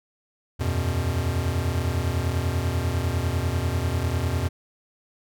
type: chord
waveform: square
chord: E suspended second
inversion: none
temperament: equal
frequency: 82.41 / 92.5 / 123.47 Hz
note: E2 / F#2 / B2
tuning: 0 / 0 / 0 cents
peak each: -27 / -28 / -29 dBFS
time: 0.59-4.49 s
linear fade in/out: 20 ms
effects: none